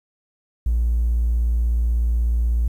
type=tone; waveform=triangle; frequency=58.2 Hz; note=A#1; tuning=2 cents flat; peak=-13 dBFS; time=0.66-2.68 s; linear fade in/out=5 ms; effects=tanh soft clip ceiling -13 dBFS + 9-bit